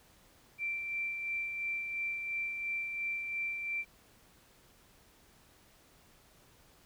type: tone with tremolo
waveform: sine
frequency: 2349 Hz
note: D7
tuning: in tune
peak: -32 dBFS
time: 0.58-3.85 s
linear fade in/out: 50 ms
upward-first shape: sine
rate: 2.9 Hz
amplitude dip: 40%
effects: pink hiss -63 dBFS RMS until 6.85 s